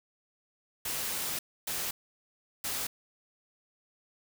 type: noise bursts at uneven times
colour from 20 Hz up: white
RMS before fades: -34 dBFS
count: 3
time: 0.85-1.39 / 1.67-1.91 / 2.64-2.87 s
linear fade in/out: 5 ms
effects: none